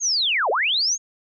sine linear two-way sweep, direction down then up, 6700 to 392 to 6700 Hz, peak -18 dBFS, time 0-0.98 s, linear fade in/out 50 ms, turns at 0.5 s, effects none

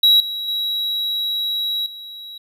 triangle tone with level steps, 3875 Hz, B7, 34 cents flat, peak -8 / -22 / -18 / -31 dBFS, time 0.03-2.38 s, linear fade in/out 5 ms, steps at 0.2 / 0.48 / 1.86 s, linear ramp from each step 2 ms, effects none

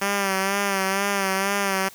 5% pulse tone with vibrato, 196 Hz, G3, in tune, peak -10 dBFS, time 0.01-1.89 s, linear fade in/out 10 ms, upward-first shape sine, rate 2.1 Hz, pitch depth 48 cents each way, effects white hiss -47 dBFS RMS until 1.94 s

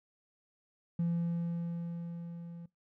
triangle tone with level ramp, 170.1 Hz, F3, 45 cents flat, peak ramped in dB -25 to -42 dBFS, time 0.99-2.66 s, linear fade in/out 5 ms, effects noise-tail reverb RT60 0.2 s tail -23 dB re dry + tanh soft clip ceiling -24 dBFS

